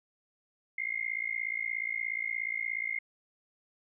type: tone with amplitude modulation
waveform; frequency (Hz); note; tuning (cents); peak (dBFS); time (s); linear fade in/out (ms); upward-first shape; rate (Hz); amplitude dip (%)
sine; 2118; C7; +21; -27; 0.78-2.99; 5; sine; 56.9; 100
effects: none